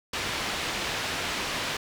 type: low-pass noise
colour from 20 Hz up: white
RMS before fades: -31 dBFS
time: 0.13-1.77 s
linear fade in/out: 5 ms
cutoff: 3600 Hz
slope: 12 dB/octave
effects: none